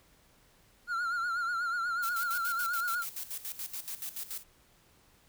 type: tone with vibrato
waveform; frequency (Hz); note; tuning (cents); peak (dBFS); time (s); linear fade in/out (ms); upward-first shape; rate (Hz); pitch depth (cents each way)
triangle; 1396.9; F6; 0; -28; 0.87-3.05; 50; triangle; 8.2; 84
type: noise with tremolo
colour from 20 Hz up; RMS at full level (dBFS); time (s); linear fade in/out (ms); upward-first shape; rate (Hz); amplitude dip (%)
blue; -38; 2.02-4.44; 20; square; 7; 75
effects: pink hiss -64 dBFS RMS until 5.28 s